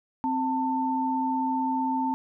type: tone pair together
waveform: sine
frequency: 261.6 / 892.2 Hz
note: C4 / A5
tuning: 0 / +24 cents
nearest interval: octave + major sixth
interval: 2124 cents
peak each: -27 / -26 dBFS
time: 0.24-2.14 s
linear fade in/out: 0 ms
effects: none